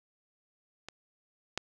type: clicks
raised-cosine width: 0.2 ms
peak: -24 / -14 dBFS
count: 2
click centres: 0.886 / 1.576 s
effects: none

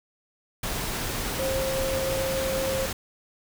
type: tone in noise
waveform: sine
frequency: 532 Hz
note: C5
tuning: 29 cents sharp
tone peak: -26 dBFS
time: 1.39-2.86 s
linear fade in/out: 5 ms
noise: pink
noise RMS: -30 dBFS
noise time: 0.63-2.93 s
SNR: +1 dB
effects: none

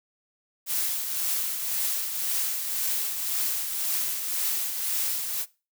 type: noise with tremolo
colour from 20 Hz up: blue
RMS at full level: -26 dBFS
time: 0.66-5.46 s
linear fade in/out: 50 ms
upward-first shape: triangle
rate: 1.9 Hz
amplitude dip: 50%
effects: noise-tail reverb RT60 0.3 s tail -20 dB re dry

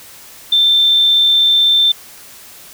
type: tone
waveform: sine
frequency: 3562 Hz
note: A7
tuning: 21 cents sharp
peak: -8 dBFS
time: 0.52-1.92 s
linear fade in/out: 5 ms
effects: white hiss -38 dBFS RMS until 2.73 s

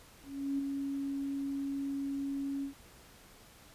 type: tone with ADSR envelope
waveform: sine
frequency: 277.2 Hz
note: C#4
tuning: in tune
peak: -29 dBFS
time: 0.23-2.74 s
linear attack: 360 ms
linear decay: 7 ms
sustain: -4 dB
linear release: 110 ms
effects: pink hiss -57 dBFS RMS until 3.74 s + resampled to 32000 Hz

